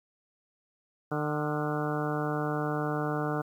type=harmonic tone with a mistuned harmonic; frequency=150 Hz; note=D3; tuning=37 cents sharp; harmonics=1 / 2 / 3 / 4 / 5 / 6 / 7 / 8 / 9 / 10; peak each=-33 / -34 / -35 / -38 / -37 / -44 / -42 / -40 / -41 / -41 dBFS; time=1.11-3.42 s; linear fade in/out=10 ms; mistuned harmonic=10; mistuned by=-51 cents; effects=10-bit